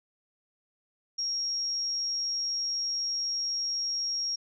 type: tone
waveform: sine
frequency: 5588 Hz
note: F8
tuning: in tune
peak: -28 dBFS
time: 1.18-4.36 s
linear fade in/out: 10 ms
effects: none